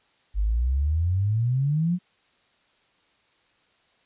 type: exponential sweep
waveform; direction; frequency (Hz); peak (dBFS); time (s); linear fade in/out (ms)
sine; up; 48.27 to 184.2; -20; 0.34-1.99; 50
effects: white hiss -64 dBFS RMS until 4.05 s + resampled to 8000 Hz